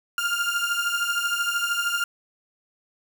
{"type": "beating tone pair", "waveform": "30% pulse", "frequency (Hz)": [1396.9, 1409.9], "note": ["F6", "F6"], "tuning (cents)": [0, 16], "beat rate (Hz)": 13, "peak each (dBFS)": [-23, -24], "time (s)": [0.18, 2.04], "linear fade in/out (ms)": 2, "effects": ["8-bit"]}